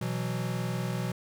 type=chord; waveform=square; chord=B suspended fourth; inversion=none; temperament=equal; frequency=123.47 / 164.81 / 185 Hz; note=B2 / E3 / F#3; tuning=0 / 0 / 0 cents; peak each=-33 / -36 / -36 dBFS; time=0.01-1.12 s; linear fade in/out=5 ms; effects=none